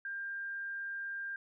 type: tone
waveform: sine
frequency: 1596 Hz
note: G6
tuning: 31 cents sharp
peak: -37 dBFS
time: 0.05-1.36 s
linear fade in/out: 2 ms
effects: none